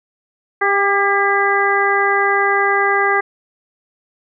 harmonic tone with a mistuned harmonic, 398.1 Hz, G4, 27 cents sharp, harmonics 1 / 2 / 3 / 4 / 5, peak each -19 / -19 / -19 / -19 / -19 dBFS, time 0.61-3.21 s, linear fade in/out 10 ms, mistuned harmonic 4, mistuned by +29 cents, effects none

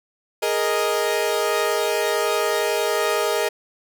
sawtooth chord, Ab suspended second, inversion none, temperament equal, 415.3 / 466.2 / 622.3 Hz, Ab4 / Bb4 / Eb5, 0 / 0 / 0 cents, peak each -20 dBFS, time 0.42-3.49 s, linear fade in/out 10 ms, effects none

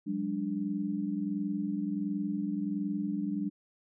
sine tone cluster, 181.8 / 203.2 / 293.3 Hz, F#3 / G#3 / D4, -30 / -38 / -2 cents, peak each -37 / -33 / -34 dBFS, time 0.06-3.5 s, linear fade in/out 20 ms, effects none

